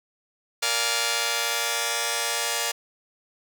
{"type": "chord", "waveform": "5% pulse", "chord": "Bb dominant seventh", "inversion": "none", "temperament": "just", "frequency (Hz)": [466.2, 582.7, 699.2, 839.1], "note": ["Bb4", "D5", "F5", "Ab5"], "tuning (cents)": [0, -14, 2, 18], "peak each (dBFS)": -18, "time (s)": [0.62, 2.72], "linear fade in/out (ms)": 10, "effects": []}